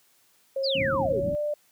sine tone with pitch glide, 541 to 593.4 Hz, C#5 to D5, -42 to +18 cents, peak -25 dBFS, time 0.56-1.54 s, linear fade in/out 5 ms, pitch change +160 cents, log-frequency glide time 1.11-1.36 s
sine exponential sweep, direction down, 5274 to 340.2 Hz, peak -26 dBFS, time 0.63-1.21 s, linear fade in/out 20 ms
pink low-pass noise, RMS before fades -29 dBFS, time 0.75-1.35 s, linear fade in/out 0 ms, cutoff 330 Hz, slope 96 dB/octave
effects white hiss -63 dBFS RMS until 1.71 s + high-pass 100 Hz 12 dB/octave

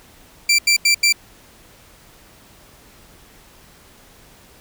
20% pulse tone bursts, 2349 Hz, D7, in tune, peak -7 dBFS, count 4, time 0.49-1.126 s, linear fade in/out 5 ms, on 96 ms, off 84 ms, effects pink hiss -48 dBFS RMS until 4.6 s

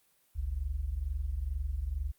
sine tone pair together, 49.48 / 71.7 Hz, G1 / D2, +17 / -41 cents, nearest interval tritone, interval 642 cents, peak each -35 / -33 dBFS, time 0.35-2.12 s, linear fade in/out 20 ms, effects white hiss -69 dBFS RMS until 2.18 s + Opus 32 kbps

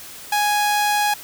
sawtooth tone, 830.6 Hz, G#5, in tune, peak -13 dBFS, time 0.32-1.14 s, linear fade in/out 5 ms, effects white hiss -38 dBFS RMS until 1.23 s

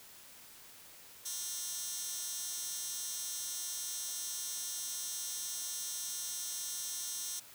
15% pulse tone with high-pass filter, 356.7 Hz, F4, 37 cents sharp, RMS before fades -40 dBFS, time 1.25-7.4 s, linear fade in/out 10 ms, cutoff 6300 Hz, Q 1.5, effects white hiss -55 dBFS RMS until 7.54 s

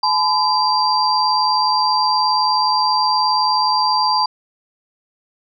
sine tone cluster, 856 / 1015 / 4723 Hz, A5 / B5 / D8, -48 / +47 / +9 cents, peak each -18 dBFS, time 0.03-4.26 s, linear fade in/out 5 ms, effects none

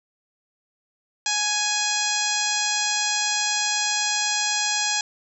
harmonic tone with a mistuned harmonic, 832 Hz, G#5, 3 cents sharp, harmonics 1 / 2 / 3 / 4 / 5 / 6 / 7 / 8 / 9, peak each -30 / -30 / -30 / -30 / -30 / -30 / -30 / -30 / -30 dBFS, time 1.26-5.01 s, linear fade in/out 2 ms, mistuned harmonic 1, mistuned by +16 cents, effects none

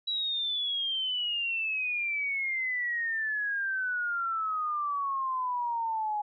sine exponential sweep, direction down, 3920 to 829 Hz, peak -28 dBFS, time 0.07-6.22 s, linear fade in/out 10 ms, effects none

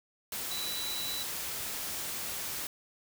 sine tone in noise, 3951 Hz, B7, in tune, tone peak -36 dBFS, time 0.51-1.23 s, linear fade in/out 2 ms, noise white, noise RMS -37 dBFS, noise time 0.32-2.67 s, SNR -2 dB, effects none

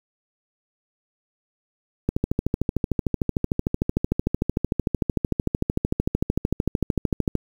click train, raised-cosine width 3 ms, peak -7 dBFS, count 71, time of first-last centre 2.09-7.353 s, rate 13.3 Hz, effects 7-bit

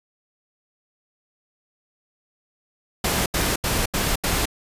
pink noise bursts, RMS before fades -22 dBFS, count 5, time 3.04-4.456 s, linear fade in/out 5 ms, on 220 ms, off 79 ms, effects resampled to 32000 Hz

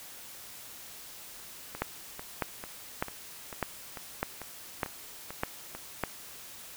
two click trains, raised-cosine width 0.5 ms, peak -24 / -13 dBFS, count 10 / 8, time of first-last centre 1.75-5.75 / 1.82-6.037 s, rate 2.25 / 1.66 Hz, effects white hiss -47 dBFS RMS until 6.76 s

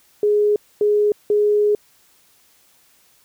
sine tone bursts at uneven times, 416.7 Hz, G#4, 6 cents sharp, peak -13 dBFS, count 3, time 0.23-0.56 / 0.81-1.12 / 1.3-1.75 s, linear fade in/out 2 ms, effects white hiss -56 dBFS RMS until 3.24 s

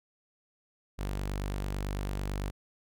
sawtooth tone, 49 Hz, G1, in tune, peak -28 dBFS, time 0.98-2.51 s, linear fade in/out 20 ms, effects none

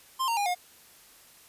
square tone with pitch steps, 1049 / 923.8 / 813.6 / 716.5 Hz, C6 / A#5 / G#5 / F5, +4 / -16 / -36 / +44 cents, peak -26 dBFS, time 0.19-0.55 s, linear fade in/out 20 ms, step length 90 ms, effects white hiss -55 dBFS RMS until 1.48 s + resampled to 32000 Hz

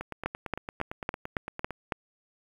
two click trains, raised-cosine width 0.5 ms, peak -13 / -20 dBFS, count 7 / 16, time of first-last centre 0.26-1.922 / 0.01-1.707 s, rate 3.61 / 8.84 Hz, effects 8-bit

